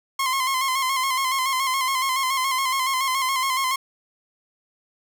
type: tone with vibrato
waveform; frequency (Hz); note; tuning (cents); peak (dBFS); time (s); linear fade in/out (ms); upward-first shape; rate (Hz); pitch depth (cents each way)
sawtooth; 1056; C6; +16; -17; 0.19-3.76; 5; square; 7.1; 45
effects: none